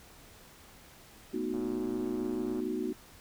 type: chord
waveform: sine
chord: B dominant seventh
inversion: third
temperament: equal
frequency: 220 / 246.9 / 311.1 / 370 Hz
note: A3 / B3 / D#4 / F#4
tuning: 0 / 0 / 0 / 0 cents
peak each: -40 / -36 / -36 / -35 dBFS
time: 1.33-2.93 s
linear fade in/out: 10 ms
type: click train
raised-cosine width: 1 ms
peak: -34 dBFS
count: 126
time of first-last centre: 1.54-2.599 s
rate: 118 Hz
effects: pink hiss -55 dBFS RMS until 3.2 s